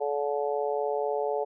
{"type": "harmonic tone", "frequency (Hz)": 144, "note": "D3", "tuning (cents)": -34, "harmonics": [3, 4, 5, 6], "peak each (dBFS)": [-29, -31, -33, -35], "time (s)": [0, 1.45], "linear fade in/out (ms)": 20, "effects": []}